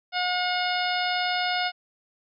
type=harmonic tone; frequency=722 Hz; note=F#5; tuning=43 cents flat; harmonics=1 / 2 / 3 / 4 / 5 / 6 / 7; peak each=-27 / -30 / -32 / -33 / -34 / -35 / -35 dBFS; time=0.12-1.72 s; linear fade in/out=50 ms; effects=none